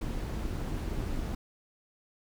brown noise with amplitude modulation, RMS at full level -31 dBFS, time 0.01-1.35 s, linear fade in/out 5 ms, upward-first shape sine, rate 278 Hz, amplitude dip 60%, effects none

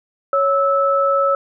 sine tone pair together, 554.4 / 1308.4 Hz, C#5 / E6, 0 / -13 cents, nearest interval octave + minor third, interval 1487 cents, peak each -16 dBFS, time 0.33-1.35 s, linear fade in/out 2 ms, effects none

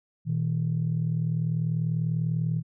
sine tone pair together, 119.86 / 160 Hz, A#2 / D#3, +49 / +49 cents, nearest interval perfect fourth, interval 500 cents, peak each -27 / -25 dBFS, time 0.25-2.63 s, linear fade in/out 50 ms, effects tanh soft clip ceiling -17 dBFS

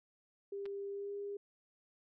sine tone with pitch glide, 398.9 to 404.2 Hz, G4 to G#4, +30 to -47 cents, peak -39 dBFS, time 0.52-1.37 s, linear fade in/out 5 ms, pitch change +23 cents, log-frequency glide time 0.9-1.13 s
clicks, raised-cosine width 0.3 ms, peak -38 dBFS, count 2, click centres 0.656 / 0.661 s
effects none

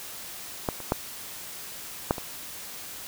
clicks, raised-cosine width 1 ms, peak -11 / -25 / -8 / -7 / -20 dBFS, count 5, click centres 0.688 / 0.803 / 0.921 / 2.109 / 2.182 s, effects white hiss -40 dBFS RMS until 3.07 s

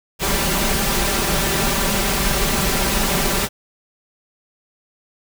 pink noise with comb filter, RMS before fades -19 dBFS, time 0.19-3.49 s, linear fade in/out 50 ms, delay 5.1 ms, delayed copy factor +0.65, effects none

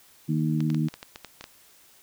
harmonic tone, 77.7 Hz, D#2, 2 cents flat, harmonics 2 / 3 / 4, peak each -24 / -28 / -30 dBFS, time 0.28-0.89 s, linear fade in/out 20 ms
clicks, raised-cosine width 0.2 ms, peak -21 dBFS, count 10, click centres 0.605 / 0.702 / 0.746 / 0.885 / 0.94 / 1.029 / 1.159 / 1.247 / 1.41 / 1.441 s
effects white hiss -56 dBFS RMS until 2.02 s

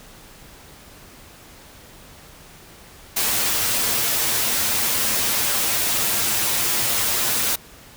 white noise with comb filter, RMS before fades -21 dBFS, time 3.16-7.56 s, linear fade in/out 10 ms, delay 8.7 ms, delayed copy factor +0.6, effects pink hiss -45 dBFS RMS until 7.96 s

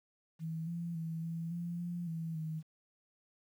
sine tone with pitch steps, 161.7 / 170.1 / 163 / 165.6 / 172.1 / 174 / 163.5 / 158 Hz, E3 / F3 / E3 / E3 / F3 / F3 / E3 / D#3, -33 / -45 / -19 / +8 / -25 / -6 / -14 / +27 cents, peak -36 dBFS, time 0.39-2.63 s, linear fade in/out 50 ms, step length 280 ms, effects 11-bit

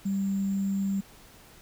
sine tone with sample-and-hold, 196 Hz, G3, in tune, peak -25 dBFS, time 0.05-1.01 s, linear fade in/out 10 ms, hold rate 7350 Hz, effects pink hiss -53 dBFS RMS until 1.61 s

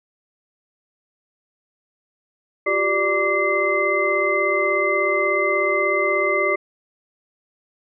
sine tone cluster, 356.9 / 393.4 / 590 / 1165 / 2067 Hz, F4 / G4 / D5 / D6 / C7, +38 / +6 / +8 / -14 / -22 cents, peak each -27 / -24 / -23 / -24 / -21 dBFS, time 2.66-6.56 s, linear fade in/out 10 ms, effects none

